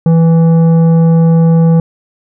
sine tone with tanh clipping, 164.81 Hz, E3, in tune, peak -6 dBFS, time 0.06-1.8 s, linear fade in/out 2 ms, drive 10 dB, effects none

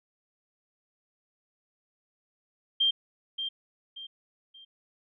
sine tone with echo, 3177 Hz, G7, 23 cents sharp, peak -21 dBFS, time 2.8-2.91 s, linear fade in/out 10 ms, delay 580 ms, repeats 3, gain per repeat -9 dB, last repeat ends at 4.65 s, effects none

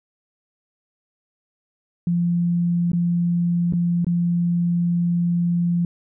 sine tone with dropouts, 172.9 Hz, F3, 17 cents flat, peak -17 dBFS, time 2.07-5.85 s, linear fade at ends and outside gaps 2 ms, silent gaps 2.918-2.932 / 3.725-3.735 / 4.046-4.067 s, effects none

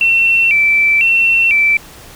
sine tone with vibrato, 2510 Hz, D#7, 15 cents sharp, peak -8 dBFS, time 0.01-1.77 s, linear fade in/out 2 ms, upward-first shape square, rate 1 Hz, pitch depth 130 cents each way, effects pink hiss -37 dBFS RMS until 2.15 s

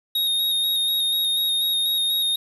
square tone with vibrato, 3736 Hz, A#7, 3 cents sharp, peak -20 dBFS, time 0.15-2.36 s, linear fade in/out 5 ms, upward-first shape square, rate 4.1 Hz, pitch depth 19 cents each way, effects 8-bit

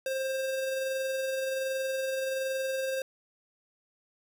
square tone with amplitude modulation, 530 Hz, C5, 22 cents sharp, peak -29 dBFS, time 0.06-3.02 s, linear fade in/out 2 ms, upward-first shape sine, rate 21.3 Hz, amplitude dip 25%, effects none

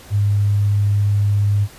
sine tone, 102.1 Hz, G#2, 29 cents flat, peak -13 dBFS, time 0.1-1.68 s, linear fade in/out 50 ms, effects pink hiss -42 dBFS RMS until 1.78 s + resampled to 32000 Hz

